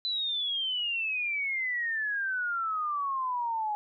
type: exponential sweep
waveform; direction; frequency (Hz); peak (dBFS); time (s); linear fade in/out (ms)
sine; down; 4027 to 830.6; -28; 0.05-3.75; 0
effects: none